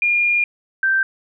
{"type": "tone pair in turn", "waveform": "sine", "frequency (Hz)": [2416, 1563.7], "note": ["D7", "G6"], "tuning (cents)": [48, -5], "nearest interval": "minor sixth", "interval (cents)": 753, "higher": "first", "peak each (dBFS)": -14, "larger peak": "neither", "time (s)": [[0.02, 0.44], [0.83, 1.03]], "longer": "first", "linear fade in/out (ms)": 2, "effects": []}